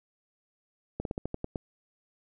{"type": "slowing click train", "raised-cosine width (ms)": 2, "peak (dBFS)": -19, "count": 8, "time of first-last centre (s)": [1, 1.558], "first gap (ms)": 52, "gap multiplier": 1.14, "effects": []}